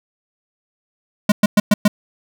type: tone bursts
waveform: square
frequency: 207.7 Hz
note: G#3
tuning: in tune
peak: -9 dBFS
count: 5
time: 1.29-1.88 s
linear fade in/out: 5 ms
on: 30 ms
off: 110 ms
effects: none